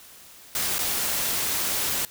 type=noise with dropouts; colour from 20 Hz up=white; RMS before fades=-26 dBFS; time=0.55-2.05 s; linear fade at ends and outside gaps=1 ms; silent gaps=0.783-0.79 s; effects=white hiss -48 dBFS RMS until 2.1 s